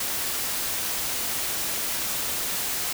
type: noise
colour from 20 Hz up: white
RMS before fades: -28 dBFS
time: 0-2.93 s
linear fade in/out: 5 ms
effects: none